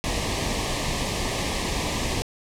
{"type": "band-stop noise", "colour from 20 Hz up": "pink", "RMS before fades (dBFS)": -26, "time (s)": [0.04, 2.22], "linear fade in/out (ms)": 0, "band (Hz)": [1200, 1700], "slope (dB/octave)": 96, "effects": ["low-pass 8000 Hz 12 dB/octave"]}